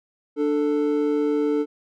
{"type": "tone pair together", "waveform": "triangle", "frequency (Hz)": [295.2, 442.3], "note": ["D4", "A4"], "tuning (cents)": [9, 9], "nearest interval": "perfect fifth", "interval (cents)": 700, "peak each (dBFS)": -20, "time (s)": [0.36, 1.66], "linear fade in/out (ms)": 50, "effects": []}